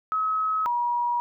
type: tone pair in turn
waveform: sine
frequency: 1281 / 959.6 Hz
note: E6 / A#5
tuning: -50 / +50 cents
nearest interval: perfect fourth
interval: 500 cents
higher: first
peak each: -22 dBFS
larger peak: neither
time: 0.12-0.66 / 0.66-1.2 s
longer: neither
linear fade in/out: 0 ms
effects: none